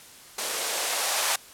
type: noise with band-pass filter sweep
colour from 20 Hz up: violet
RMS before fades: -27 dBFS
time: 0.38-1.36 s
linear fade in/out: 5 ms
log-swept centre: 390 to 790 Hz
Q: 1.9
effects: white hiss -48 dBFS RMS until 1.53 s + low-pass 12000 Hz 12 dB/octave